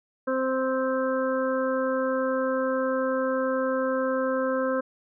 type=harmonic tone; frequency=261.6 Hz; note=C4; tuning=in tune; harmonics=1 / 2 / 4 / 5 / 6; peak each=-29 / -25 / -34 / -34 / -35 dBFS; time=0.27-4.81 s; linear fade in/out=10 ms; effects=none